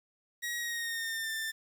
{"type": "tone with pitch glide", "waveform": "sawtooth", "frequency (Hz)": [1900, 1783], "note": ["A#6", "A6"], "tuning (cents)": [33, 22], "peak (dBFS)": -30, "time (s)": [0.42, 1.52], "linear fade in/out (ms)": 20, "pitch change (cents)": -111, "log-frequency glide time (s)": [0.58, 1.32], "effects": ["10-bit"]}